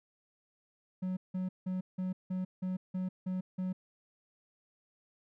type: tone bursts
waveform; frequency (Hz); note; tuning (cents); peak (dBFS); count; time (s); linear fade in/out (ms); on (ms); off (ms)
triangle; 185; F#3; 0; -30; 9; 1.02-3.73; 10; 150; 170
effects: none